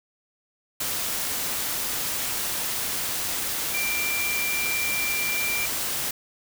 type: tone in noise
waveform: sine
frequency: 2364 Hz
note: D7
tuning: 11 cents sharp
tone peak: -26 dBFS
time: 3.74-5.66 s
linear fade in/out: 5 ms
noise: white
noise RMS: -28 dBFS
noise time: 0.8-6.11 s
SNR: -1 dB
effects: none